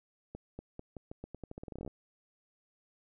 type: accelerating click train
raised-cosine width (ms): 2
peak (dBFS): -29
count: 20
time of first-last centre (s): 0.35-1.877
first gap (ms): 240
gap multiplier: 0.85
effects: none